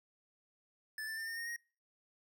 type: tone with pitch steps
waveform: square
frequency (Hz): 1746 / 1771.4 / 1797.2 / 1823.3 / 1849.8 / 1876.7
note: A6 / A6 / A6 / A#6 / A#6 / A#6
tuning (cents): -14 / +11 / +36 / -39 / -14 / +11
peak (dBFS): -40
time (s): 0.98-1.562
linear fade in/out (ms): 2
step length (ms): 97
effects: noise-tail reverb RT60 0.4 s tail -26 dB re dry